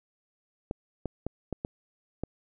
clicks, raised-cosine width 2 ms, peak -18 dBFS, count 6, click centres 0.711 / 1.057 / 1.266 / 1.527 / 1.649 / 2.236 s, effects none

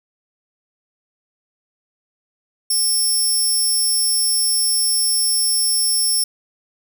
15% pulse tone, 5400 Hz, E8, 41 cents sharp, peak -10 dBFS, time 2.7-6.24 s, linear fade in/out 5 ms, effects none

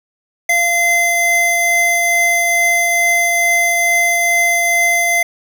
square tone pair together, 689.1 / 2065 Hz, F5 / C7, -23 / -23 cents, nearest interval octave + perfect fifth, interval 1900 cents, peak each -19 / -13 dBFS, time 0.49-5.23 s, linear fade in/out 5 ms, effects none

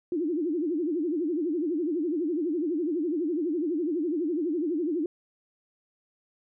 sine tone with vibrato, 323.9 Hz, E4, 30 cents flat, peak -25 dBFS, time 0.12-5.06 s, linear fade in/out 2 ms, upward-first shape sine, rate 12 Hz, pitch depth 200 cents each way, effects none

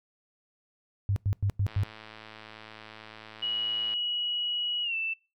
sine tone bursts, 99.4 Hz, G2, 25 cents sharp, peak -23 dBFS, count 5, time 1.09-1.834 s, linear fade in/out 0 ms, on 72 ms, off 96 ms
click train, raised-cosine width 0.3 ms, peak -29 dBFS, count 247, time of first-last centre 1.68-3.937 s, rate 109 Hz
sine tone with pitch glide, 2915 to 2658 Hz, F#7 to E7, -26 to +14 cents, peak -28 dBFS, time 3.42-5.14 s, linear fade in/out 10 ms, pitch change -160 cents, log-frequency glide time 4.83-4.95 s
effects noise-tail reverb RT60 0.3 s tail -25 dB re dry

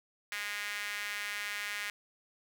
sawtooth tone with high-pass filter, 205.7 Hz, G#3, 16 cents flat, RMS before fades -38 dBFS, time 0.32-1.9 s, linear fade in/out 0 ms, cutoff 1900 Hz, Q 2.7, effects none

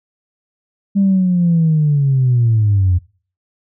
sine linear sweep, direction down, 200.4 to 86.8 Hz, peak -9 dBFS, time 0.95-2.99 s, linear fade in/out 20 ms, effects noise-tail reverb RT60 0.4 s tail -21 dB re dry + tanh soft clip ceiling -6 dBFS

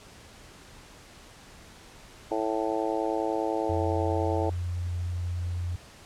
harmonic tone, 110 Hz, A2, in tune, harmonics 3 / 4 / 5 / 6 / 7 / 8, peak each -31 / -32 / -33 / -34 / -34 / -35 dBFS, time 2.31-4.5 s, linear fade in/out 5 ms
sine tone with pitch glide, 88.9 to 87.93 Hz, F2 to F2, +31 to +12 cents, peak -28 dBFS, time 3.69-5.76 s, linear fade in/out 5 ms, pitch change -19 cents, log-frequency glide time 3.89-4.94 s
effects pink hiss -50 dBFS RMS until 6.05 s + low-pass 9000 Hz 12 dB/octave

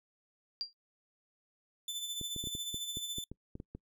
sine tone with exponential decay, 4757 Hz, D8, 21 cents sharp, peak -30 dBFS, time 0.61-0.73 s, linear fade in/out 0 ms, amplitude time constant 25 ms
sawtooth tone with tremolo, 3520 Hz, A7, in tune, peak -32 dBFS, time 1.88-3.24 s, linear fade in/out 2 ms, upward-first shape sine, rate 14 Hz, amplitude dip 50%
clicks, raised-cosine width 3 ms, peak -30 dBFS, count 12, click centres 2.213 / 2.363 / 2.44 / 2.472 / 2.551 / 2.744 / 2.971 / 3.184 / 3.316 / 3.554 / 3.601 / 3.75 s
effects noise-tail reverb RT60 0.1 s tail -25 dB re dry

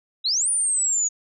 sine exponential two-way sweep, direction up then down, 3746 to 9530 to 6720 Hz, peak -19 dBFS, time 0.24-1.09 s, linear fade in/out 20 ms, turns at 0.49 s, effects none

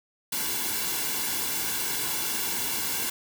white noise with comb filter, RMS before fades -29 dBFS, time 0.32-3.1 s, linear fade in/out 5 ms, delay 1.6 ms, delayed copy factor -0.65, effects none

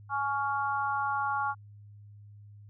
harmonic tone, 279.4 Hz, C#4, 14 cents sharp, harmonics 3 / 4 / 5, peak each -31 / -32 / -33 dBFS, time 0.09-1.55 s, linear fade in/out 50 ms, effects added 103 Hz sine -48 dBFS peak until 2.69 s

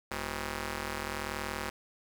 5% pulse ring-modulated tone, 144.8 Hz, D3, 24 cents flat, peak -20 dBFS, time 0.11-1.7 s, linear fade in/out 5 ms, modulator 672 Hz, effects none

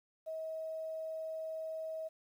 sine tone, 639 Hz, D#5, 46 cents sharp, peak -38 dBFS, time 0.26-2.09 s, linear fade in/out 20 ms, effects 11-bit

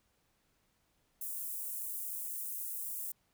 white high-pass noise, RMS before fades -40 dBFS, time 1.21-3.12 s, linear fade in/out 5 ms, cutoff 9100 Hz, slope 24 dB/octave, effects pink hiss -75 dBFS RMS until 3.33 s

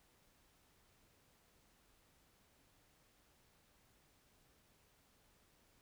silence, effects pink hiss -72 dBFS RMS until 5.81 s

